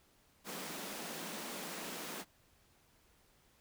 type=high-pass noise; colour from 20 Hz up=pink; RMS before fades=-44 dBFS; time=0.44-2.25 s; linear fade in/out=50 ms; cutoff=160 Hz; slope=96 dB/octave; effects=pink hiss -69 dBFS RMS until 3.6 s